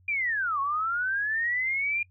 sine linear two-way sweep, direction down then up, 2418 to 1084 to 2418 Hz, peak -25 dBFS, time 0.08-2.03 s, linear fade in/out 5 ms, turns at 0.6 s, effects noise-tail reverb RT60 0.1 s tail -24 dB re dry + added 91 Hz sine -57 dBFS peak until 2.1 s

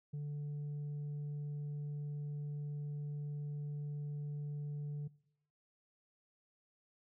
triangle tone with tanh clipping, 146.4 Hz, D3, 5 cents flat, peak -39 dBFS, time 0.13-5.08 s, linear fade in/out 10 ms, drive 7 dB, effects noise-tail reverb RT60 0.8 s tail -22 dB re dry

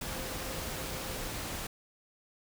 sine tone in noise, 523.3 Hz, C5, in tune, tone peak -47 dBFS, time 0.08-1.29 s, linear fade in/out 5 ms, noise pink, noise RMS -38 dBFS, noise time 0.01-1.67 s, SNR -12 dB, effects none

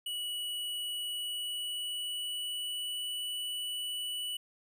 square tone with pitch glide, 2937 to 2959 Hz, F#7 to F#7, -13 to -1 cents, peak -35 dBFS, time 0.06-4.37 s, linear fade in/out 5 ms, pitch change +12 cents, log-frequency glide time 1.05-3.23 s, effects none

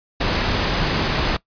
sine tone in noise, 155.7 Hz, D#3, 2 cents sharp, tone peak -28 dBFS, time 0.66-1.04 s, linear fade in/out 10 ms, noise pink, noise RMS -20 dBFS, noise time 0.2-1.37 s, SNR -11 dB, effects noise-tail reverb RT60 0.1 s tail -20 dB re dry + resampled to 11025 Hz

